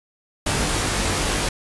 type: noise with comb filter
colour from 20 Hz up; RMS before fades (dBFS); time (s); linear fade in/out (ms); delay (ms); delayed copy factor
pink; -22; 0.46-1.49; 5; 20; +1
effects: resampled to 24000 Hz